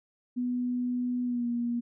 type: tone with pitch glide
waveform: sine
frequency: 246.9 to 238.2 Hz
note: B3 to A#3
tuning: 0 to +38 cents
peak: -27 dBFS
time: 0.36-1.81 s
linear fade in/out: 20 ms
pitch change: -62 cents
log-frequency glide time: 1.24-1.47 s
effects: none